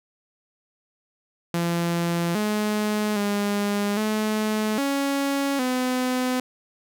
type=tone with pitch steps; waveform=sawtooth; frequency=170.7 / 211.3 / 203.9 / 215.1 / 278.2 / 253.4 Hz; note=F3 / G#3 / G#3 / A3 / C#4 / B3; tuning=-39 / +30 / -32 / -39 / +6 / +45 cents; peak=-18 dBFS; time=1.54-6.4 s; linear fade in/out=2 ms; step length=810 ms; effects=none